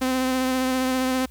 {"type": "tone with vibrato", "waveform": "sawtooth", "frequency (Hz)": 258.2, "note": "C4", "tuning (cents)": -23, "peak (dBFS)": -17, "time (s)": [0.01, 1.26], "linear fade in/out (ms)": 10, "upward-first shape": "triangle", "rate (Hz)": 15, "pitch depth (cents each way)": 22, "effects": ["added 64 Hz sine -44 dBFS peak until 1.3 s", "white hiss -57 dBFS RMS until 1.3 s"]}